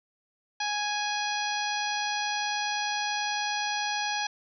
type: harmonic tone with a mistuned harmonic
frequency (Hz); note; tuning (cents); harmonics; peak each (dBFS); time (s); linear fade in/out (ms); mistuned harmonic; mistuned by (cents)
830.6; G#5; 0; 1 / 2 / 3 / 4 / 5 / 6 / 7; -31 / -34 / -36 / -37 / -38 / -39 / -39; 0.6-4.27; 5; 6; -22
effects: none